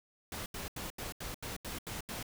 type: noise bursts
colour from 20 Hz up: pink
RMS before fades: -41 dBFS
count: 9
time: 0.32-2.228 s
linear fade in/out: 2 ms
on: 140 ms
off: 81 ms
effects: none